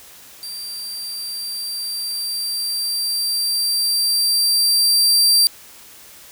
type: tone with level ramp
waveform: sawtooth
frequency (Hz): 4704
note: D8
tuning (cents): +2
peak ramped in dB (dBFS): -26 to -8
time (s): 0.43-5.47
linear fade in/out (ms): 0
effects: white hiss -43 dBFS RMS until 6.31 s